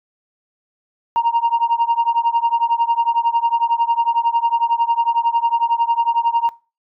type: tone with tremolo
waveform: sine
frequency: 932.3 Hz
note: A#5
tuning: in tune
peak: -8 dBFS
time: 1.16-6.49 s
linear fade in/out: 0 ms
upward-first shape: triangle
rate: 11 Hz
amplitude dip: 100%
effects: noise-tail reverb RT60 0.3 s tail -20 dB re dry + tanh soft clip ceiling -10 dBFS

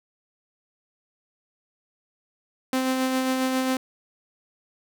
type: tone with tremolo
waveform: sawtooth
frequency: 259.9 Hz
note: C4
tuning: 11 cents flat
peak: -17 dBFS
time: 2.73-3.77 s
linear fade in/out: 2 ms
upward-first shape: sine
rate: 7.4 Hz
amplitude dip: 30%
effects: none

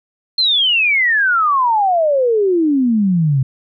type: exponential sweep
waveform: sine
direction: down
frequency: 4237 to 127.9 Hz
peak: -11 dBFS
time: 0.38-3.43 s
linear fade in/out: 5 ms
effects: none

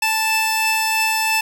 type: tone pair together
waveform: sawtooth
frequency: 880 / 2637 Hz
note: A5 / E7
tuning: 0 / 0 cents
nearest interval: octave + perfect fifth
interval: 1900 cents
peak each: -16 dBFS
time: 0.02-1.41 s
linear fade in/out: 5 ms
effects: none

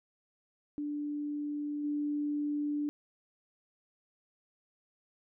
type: tone with level steps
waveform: sine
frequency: 293.7 Hz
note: D4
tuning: in tune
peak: -33 / -30 dBFS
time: 0.78-2.89 s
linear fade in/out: 0 ms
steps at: 1.83 s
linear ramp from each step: 20 ms
effects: none

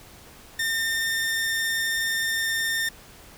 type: tone with vibrato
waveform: sawtooth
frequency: 1811 Hz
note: A6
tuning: 49 cents sharp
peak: -20 dBFS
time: 0.59-2.89 s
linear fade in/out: 5 ms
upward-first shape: triangle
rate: 19 Hz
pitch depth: 11 cents each way
effects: pink hiss -48 dBFS RMS until 3.37 s

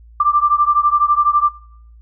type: beating tone pair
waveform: sine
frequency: 1177 / 1189 Hz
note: D6 / D6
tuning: +3 / +21 cents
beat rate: 12 Hz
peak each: -14 dBFS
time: 0.2-1.49 s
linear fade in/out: 5 ms
effects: noise-tail reverb RT60 0.8 s tail -24 dB re dry + added 57 Hz sine -40 dBFS peak until 2.01 s

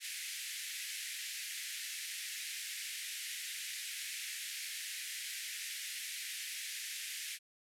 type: band-pass noise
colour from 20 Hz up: pink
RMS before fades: -43 dBFS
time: 0-7.39 s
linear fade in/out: 50 ms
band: 1800 to 13000 Hz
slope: 48 dB/octave
effects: none

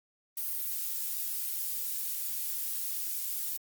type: noise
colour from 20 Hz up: violet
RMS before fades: -34 dBFS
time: 0.37-3.57 s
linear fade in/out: 5 ms
effects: Opus 32 kbps

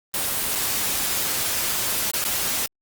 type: noise with dropouts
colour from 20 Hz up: white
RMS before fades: -24 dBFS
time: 0.14-2.66 s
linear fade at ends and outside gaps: 0 ms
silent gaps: 0.552-0.557 / 2.109-2.137 / 2.24-2.251 s
effects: Opus 24 kbps

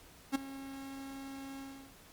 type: tone with ADSR envelope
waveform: 45% pulse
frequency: 271.8 Hz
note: C#4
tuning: 34 cents flat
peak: -26 dBFS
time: 0.32-1.96 s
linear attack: 32 ms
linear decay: 11 ms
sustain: -17 dB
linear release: 370 ms
effects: pink hiss -58 dBFS RMS until 2.12 s + Opus 48 kbps

